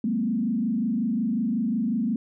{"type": "tone with frequency modulation", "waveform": "sine", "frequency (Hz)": 226.4, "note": "A3", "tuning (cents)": 50, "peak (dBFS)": -22, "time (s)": [0.04, 2.16], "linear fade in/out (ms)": 2, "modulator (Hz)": 25.5, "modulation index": 1.2, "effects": []}